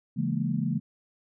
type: chord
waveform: sine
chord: A# half-diminished seventh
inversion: first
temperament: just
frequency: 139.85 / 167.82 / 209.8 / 233.1 Hz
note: C#3 / E3 / G#3 / A#3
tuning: +16 / +31 / +18 / 0 cents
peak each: -31 / -30 / -31 / -31 dBFS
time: 0.16-0.8 s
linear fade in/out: 20 ms
effects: none